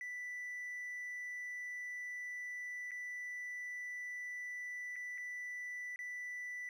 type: tone with dropouts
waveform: triangle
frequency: 1977 Hz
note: B6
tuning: 1 cent sharp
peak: -39 dBFS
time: 0.01-6.69 s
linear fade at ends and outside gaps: 1 ms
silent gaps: 2.909-2.916 / 4.958-4.963 / 5.178-5.181 / 5.96-5.99 s
effects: tanh soft clip ceiling -35 dBFS